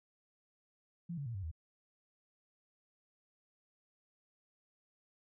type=tone with pitch steps; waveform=sine; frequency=171.2 / 141.49 / 116.93 / 96.64 / 79.87 Hz; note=F3 / C#3 / A#2 / G2 / D#2; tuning=-34 / +36 / +6 / -24 / +46 cents; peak=-38 dBFS; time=1.09-1.515 s; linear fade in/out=10 ms; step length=85 ms; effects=none